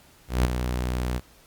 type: tone with ADSR envelope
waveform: sawtooth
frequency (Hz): 61.74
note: B1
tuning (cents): 0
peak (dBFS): -13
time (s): 0.28-1.21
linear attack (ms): 170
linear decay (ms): 5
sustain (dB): -8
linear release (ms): 45
effects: pink hiss -55 dBFS RMS until 1.46 s + Opus 48 kbps